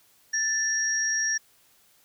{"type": "tone pair together", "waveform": "sine", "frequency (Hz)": [1760, 5643], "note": ["A6", "F8"], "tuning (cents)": [0, 17], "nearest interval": "octave + minor sixth", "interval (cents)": 2017, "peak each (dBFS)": -26, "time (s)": [0.33, 1.38], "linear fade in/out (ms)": 10, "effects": ["white hiss -61 dBFS RMS until 2.04 s"]}